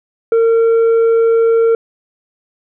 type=tone with tanh clipping; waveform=sine; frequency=456.7 Hz; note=A#4; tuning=36 cents flat; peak=-9 dBFS; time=0.32-1.75 s; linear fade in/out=2 ms; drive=4 dB; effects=none